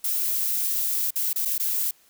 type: noise with dropouts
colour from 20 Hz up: violet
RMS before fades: -25 dBFS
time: 0.04-1.91 s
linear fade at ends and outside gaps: 5 ms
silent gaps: 1.107-1.157 / 1.331-1.358 / 1.451-1.455 / 1.58-1.597 s
effects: white hiss -59 dBFS RMS until 2.09 s

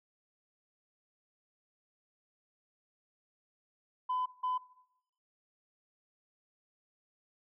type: tone bursts at uneven times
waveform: sine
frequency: 1008 Hz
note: B5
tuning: 35 cents sharp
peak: -29 dBFS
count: 2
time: 4.09-4.26 / 4.43-4.58 s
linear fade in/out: 10 ms
effects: noise-tail reverb RT60 0.8 s tail -19 dB re dry + tanh soft clip ceiling -27 dBFS

